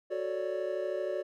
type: chord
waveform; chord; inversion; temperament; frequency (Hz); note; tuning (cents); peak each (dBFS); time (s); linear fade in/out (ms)
triangle; D major seventh; first; equal; 370 / 440 / 554.4 / 587.3; F#4 / A4 / C#5 / D5; 0 / 0 / 0 / 0; -34 / -38 / -35 / -33; 0.1-1.23; 20
effects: none